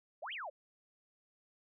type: exponential two-way sweep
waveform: sine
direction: up then down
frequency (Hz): 523.3 to 3322 to 523.3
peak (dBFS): -40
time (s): 0.22-0.5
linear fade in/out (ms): 10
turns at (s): 0.33
effects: none